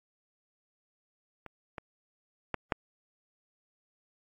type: clicks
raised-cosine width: 0.5 ms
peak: -28 / -23 / -15 / -10 dBFS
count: 4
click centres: 1.463 / 1.782 / 2.543 / 2.722 s
effects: AAC 48 kbps